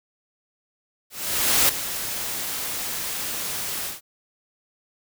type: noise with ADSR envelope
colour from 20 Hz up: white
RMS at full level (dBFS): -17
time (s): 1.1-4.01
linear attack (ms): 590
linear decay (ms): 5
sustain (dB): -12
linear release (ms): 150
effects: none